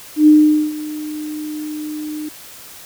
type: tone with ADSR envelope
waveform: sine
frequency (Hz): 304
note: D#4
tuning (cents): -40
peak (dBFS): -4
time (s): 0.16-2.29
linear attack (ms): 110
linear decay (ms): 450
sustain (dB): -19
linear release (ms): 7
effects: white hiss -38 dBFS RMS until 2.85 s